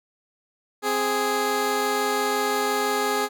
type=tone pair together; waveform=15% pulse; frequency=261.6 / 415.3 Hz; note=C4 / G#4; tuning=0 / 0 cents; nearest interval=minor sixth; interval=800 cents; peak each=-23 / -16 dBFS; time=0.82-3.29 s; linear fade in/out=50 ms; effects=none